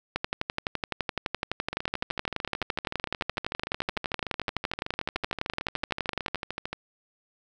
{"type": "two click trains", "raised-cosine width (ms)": 0.3, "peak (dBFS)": [-16, -11], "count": [68, 74], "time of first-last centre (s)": [[1.73, 6.73], [0.16, 6.346]], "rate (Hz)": [13.4, 11.8], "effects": []}